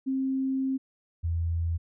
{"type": "tone pair in turn", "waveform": "sine", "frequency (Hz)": [265.7, 83.69], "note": ["C4", "E2"], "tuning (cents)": [27, 27], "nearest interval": "octave + minor sixth", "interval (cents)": 2000, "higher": "first", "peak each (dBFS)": -25, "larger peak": "neither", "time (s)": [[0.06, 0.78], [1.23, 1.78]], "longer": "first", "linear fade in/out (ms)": 20, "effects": []}